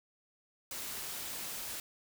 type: noise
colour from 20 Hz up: white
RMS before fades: -41 dBFS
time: 0.71-1.8 s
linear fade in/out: 2 ms
effects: none